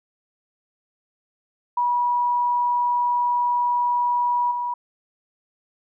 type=tone with level steps; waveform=sine; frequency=970 Hz; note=B5; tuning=31 cents flat; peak=-18 / -23 dBFS; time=1.77-4.74 s; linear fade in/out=5 ms; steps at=4.51 s; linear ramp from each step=5 ms; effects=none

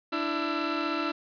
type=tone cluster; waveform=sawtooth; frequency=295.4 / 331.7 / 1341 Hz; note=D4 / E4 / E6; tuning=+10 / +11 / +29 cents; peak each=-28 dBFS; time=0.12-1.12 s; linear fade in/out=10 ms; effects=resampled to 11025 Hz + 9-bit

